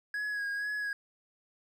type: tone with vibrato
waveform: triangle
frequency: 1661.2 Hz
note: G#6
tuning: in tune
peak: -30 dBFS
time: 0.14-0.93 s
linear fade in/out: 2 ms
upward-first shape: sine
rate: 2.1 Hz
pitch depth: 31 cents each way
effects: none